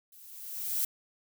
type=noise with level ramp; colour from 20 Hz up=violet; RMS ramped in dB=-55 to -28 dBFS; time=0.12-0.85 s; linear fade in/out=5 ms; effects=none